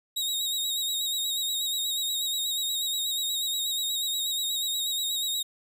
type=tone with vibrato; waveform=sawtooth; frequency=3782 Hz; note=A#7; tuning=24 cents sharp; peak=-24 dBFS; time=0.16-5.43 s; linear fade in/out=10 ms; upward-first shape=sine; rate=8.3 Hz; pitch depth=48 cents each way; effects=none